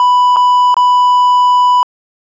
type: tone with dropouts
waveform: triangle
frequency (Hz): 990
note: B5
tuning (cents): +4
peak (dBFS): -4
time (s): 0-1.83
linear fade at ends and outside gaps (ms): 1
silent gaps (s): 0.361-0.367 / 0.743-0.767
effects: resampled to 16000 Hz